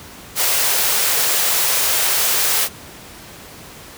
white high-pass noise, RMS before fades -17 dBFS, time 0.35-2.69 s, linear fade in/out 50 ms, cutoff 380 Hz, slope 48 dB/octave, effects pink hiss -38 dBFS RMS until 3.97 s + high-pass 60 Hz 12 dB/octave

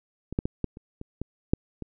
clicks, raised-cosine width 3 ms, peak -21 / -11 / -14 / -13 / -29 / -24 / -18 / -7 / -22 dBFS, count 9, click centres 0.326 / 0.389 / 0.455 / 0.643 / 0.771 / 1.014 / 1.216 / 1.535 / 1.823 s, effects none

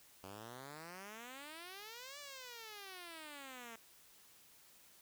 5% pulse exponential two-way sweep, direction up then down, 92.5 to 588 to 223.8 Hz, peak -38 dBFS, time 0.23-3.76 s, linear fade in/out 5 ms, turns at 2.19 s, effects white hiss -64 dBFS RMS until 5.01 s

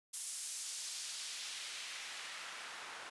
white noise with band-pass filter sweep, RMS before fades -45 dBFS, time 0.13-3.1 s, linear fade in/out 10 ms, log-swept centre 9700 to 1100 Hz, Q 0.9, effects resampled to 24000 Hz

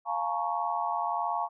sine chord, Bb minor seventh, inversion second, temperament equal with one note detuned, 698.5 / 851 / 932.3 / 1108.7 Hz, F5 / Ab5 / Bb5 / Db6, 0 / +42 / 0 / 0 cents, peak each -33 dBFS, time 0.05-1.49 s, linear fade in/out 50 ms, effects none

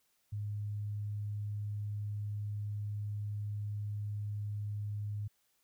sine tone, 103.83 Hz, G#2, in tune, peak -35 dBFS, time 0.32-5.28 s, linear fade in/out 10 ms, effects white hiss -75 dBFS RMS until 5.63 s

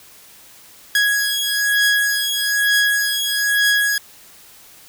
sawtooth beating tone pair, 1661.2 / 1662.3 Hz, G#6 / G#6, 0 / +1 cents, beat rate 1.1 Hz, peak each -15 dBFS, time 0.95-3.98 s, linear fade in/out 2 ms, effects white hiss -45 dBFS RMS until 4.88 s

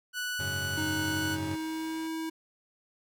sawtooth tone, 1480 Hz, F#6, in tune, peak -28 dBFS, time 0.13-1.38 s, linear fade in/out 50 ms
40% pulse chord, F# suspended second, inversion none, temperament just, 92.5 / 104.06 / 138.75 Hz, F#2 / G#2 / C#3, 0 / +4 / +2 cents, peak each -37 / -41 / -39 dBFS, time 0.39-1.56 s, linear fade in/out 10 ms
square tone with pitch glide, 310.3 to 322.2 Hz, D#4 to E4, -5 to -39 cents, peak -33 dBFS, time 0.77-2.3 s, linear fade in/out 10 ms, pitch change +66 cents, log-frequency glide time 0.87-2.07 s
click train, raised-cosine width 0.3 ms, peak -37 dBFS, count 86, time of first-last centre 1.43-2.069 s, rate 133 Hz
effects none

